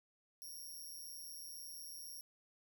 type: tone with amplitude modulation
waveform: 10% pulse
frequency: 5588 Hz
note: F8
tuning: in tune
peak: -39 dBFS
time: 0.42-2.21 s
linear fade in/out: 0 ms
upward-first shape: sine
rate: 162 Hz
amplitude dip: 70%
effects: 13-bit